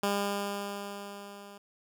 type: tone with level ramp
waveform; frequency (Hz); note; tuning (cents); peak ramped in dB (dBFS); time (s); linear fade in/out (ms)
10% pulse; 201.5; G3; +48; -18 to -39; 0.03-1.58; 5
effects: none